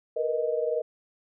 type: tone cluster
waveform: sine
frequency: 463.1 / 484.2 / 624 Hz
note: A#4 / B4 / D#5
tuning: -11 / -34 / +5 cents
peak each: -29 dBFS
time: 0.16-0.82 s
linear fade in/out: 10 ms
effects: none